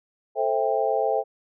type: chord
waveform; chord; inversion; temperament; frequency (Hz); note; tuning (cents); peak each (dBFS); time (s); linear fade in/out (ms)
sine; A minor seventh; none; just; 440 / 528 / 660 / 792; A4 / C5 / E5 / G5; 0 / +16 / +2 / +18; -26; 0.35-1.24; 50
effects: none